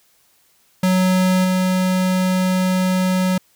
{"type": "tone with level steps", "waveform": "square", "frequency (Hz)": 185, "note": "F#3", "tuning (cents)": 0, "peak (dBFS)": [-14, -16], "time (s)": [0.83, 3.38], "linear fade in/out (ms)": 5, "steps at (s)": 1.44, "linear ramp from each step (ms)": 10, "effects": ["white hiss -58 dBFS RMS until 3.55 s"]}